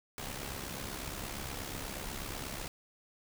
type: noise with amplitude modulation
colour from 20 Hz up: pink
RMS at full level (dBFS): -38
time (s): 0.18-2.68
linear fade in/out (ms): 0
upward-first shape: sine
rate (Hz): 68.3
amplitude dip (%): 60
effects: none